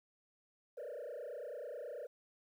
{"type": "tone with frequency modulation", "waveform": "sine", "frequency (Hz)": 537, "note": "C5", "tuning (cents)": 45, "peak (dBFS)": -40, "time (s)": [0.77, 2.07], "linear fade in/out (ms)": 10, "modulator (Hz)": 29.2, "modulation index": 2.7, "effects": ["tanh soft clip ceiling -41 dBFS", "12-bit"]}